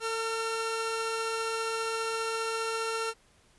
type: tone pair together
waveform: sawtooth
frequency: 450 / 1364.9 Hz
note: A4 / F6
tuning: +39 / -40 cents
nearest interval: octave + perfect fifth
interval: 1921 cents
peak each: -28 / -30 dBFS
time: 0-3.14 s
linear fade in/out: 50 ms
effects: pink hiss -63 dBFS RMS until 3.58 s + resampled to 24000 Hz